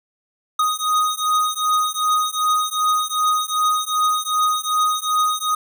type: beating tone pair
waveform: square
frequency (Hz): 1244.5 / 1247.1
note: D#6 / D#6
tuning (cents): 0 / +4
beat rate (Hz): 2.6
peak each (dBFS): -21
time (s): 0.59-5.55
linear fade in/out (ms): 5
effects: none